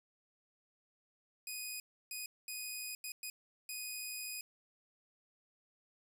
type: tone bursts at uneven times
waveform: 10% pulse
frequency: 2489 Hz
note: D#7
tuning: in tune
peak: -32 dBFS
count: 6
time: 1.47-1.8 / 2.11-2.26 / 2.48-2.95 / 3.04-3.12 / 3.23-3.3 / 3.69-4.41 s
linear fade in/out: 2 ms
effects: none